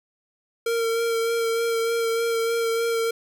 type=tone with vibrato; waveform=square; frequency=459.6 Hz; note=A#4; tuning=25 cents flat; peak=-22 dBFS; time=0.66-3.11 s; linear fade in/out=5 ms; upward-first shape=sine; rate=3.3 Hz; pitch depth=17 cents each way; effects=none